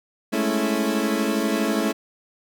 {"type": "chord", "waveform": "30% pulse", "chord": "A major seventh", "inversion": "third", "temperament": "equal", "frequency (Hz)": [207.7, 220, 277.2, 329.6], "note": ["G#3", "A3", "C#4", "E4"], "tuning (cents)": [0, 0, 0, 0], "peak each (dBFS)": [-25, -22, -24, -24], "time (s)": [0.32, 1.93], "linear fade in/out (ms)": 20, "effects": []}